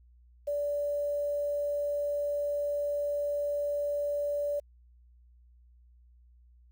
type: tone with quantisation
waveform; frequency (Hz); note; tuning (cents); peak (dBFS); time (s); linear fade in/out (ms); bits
sine; 580; D5; -22; -28; 0.47-4.6; 10; 9
effects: added 60 Hz sine -56 dBFS peak until 6.71 s